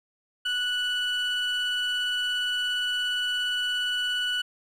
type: tone pair together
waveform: triangle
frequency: 1475.7 / 2960 Hz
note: F#6 / F#7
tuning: -5 / 0 cents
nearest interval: octave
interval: 1205 cents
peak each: -26 / -24 dBFS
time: 0.45-4.42 s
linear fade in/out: 10 ms
effects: tanh soft clip ceiling -20 dBFS